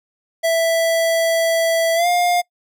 square tone with pitch glide, 660 to 707.4 Hz, E5 to F5, +2 to +22 cents, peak -15 dBFS, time 0.43-2.42 s, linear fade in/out 20 ms, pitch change +120 cents, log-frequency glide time 1.95-2.07 s, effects noise-tail reverb RT60 0.1 s tail -23 dB re dry

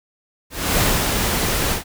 pink noise with ADSR envelope, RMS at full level -17 dBFS, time 0.5-1.84 s, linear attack 270 ms, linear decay 290 ms, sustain -3 dB, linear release 120 ms, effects none

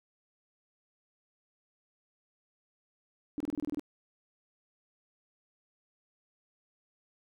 sine tone bursts, 293.7 Hz, D4, in tune, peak -31 dBFS, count 9, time 3.38-3.795 s, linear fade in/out 0 ms, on 23 ms, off 26 ms, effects none

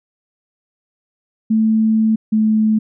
sine tone pair in turn, 220 / 217.1 Hz, A3 / A3, 0 / -23 cents, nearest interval unison, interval 23 cents, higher first, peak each -11 dBFS, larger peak neither, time 1.5-2.16 / 2.32-2.79 s, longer first, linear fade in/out 10 ms, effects none

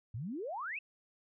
sine exponential sweep, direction up, 100.1 to 2728 Hz, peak -37 dBFS, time 0.14-0.79 s, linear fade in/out 5 ms, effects none

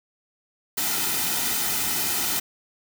white noise with comb filter, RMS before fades -25 dBFS, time 0.77-2.4 s, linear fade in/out 10 ms, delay 1.8 ms, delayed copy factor -0.6, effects none

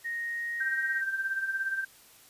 sine tone with pitch glide, 1864.7 to 1876.6 Hz, A#6 to A#6, 0 to +11 cents, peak -31 dBFS, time 0.04-1.02 s, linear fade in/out 20 ms, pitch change +11 cents, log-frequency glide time 0.19-0.66 s
sine tone with tremolo, 1568 Hz, G6, in tune, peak -26 dBFS, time 0.6-1.85 s, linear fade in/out 10 ms, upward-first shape sine, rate 17 Hz, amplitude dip 60%
effects white hiss -56 dBFS RMS until 2.29 s + resampled to 32000 Hz

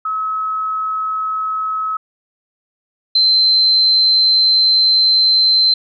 sine tone pair in turn, 1286 / 4095 Hz, E6 / C8, -43 / -38 cents, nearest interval octave + minor sixth, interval 2005 cents, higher second, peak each -17 / -9 dBFS, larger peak second, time 0.05-1.97 / 3.15-5.74 s, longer second, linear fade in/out 5 ms, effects none

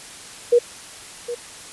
sine tone with echo, 479.8 Hz, A#4, 50 cents sharp, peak -10 dBFS, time 0.52-0.59 s, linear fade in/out 10 ms, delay 760 ms, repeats 1, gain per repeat -14 dB, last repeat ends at 1.35 s, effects white hiss -39 dBFS RMS until 1.72 s + resampled to 24000 Hz

